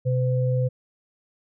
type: tone pair together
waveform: sine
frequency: 127.6 / 508.5 Hz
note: C3 / C5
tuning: -43 / -50 cents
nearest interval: 2 octaves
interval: 2393 cents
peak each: -20 / -27 dBFS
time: 0.05-0.69 s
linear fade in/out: 20 ms
effects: none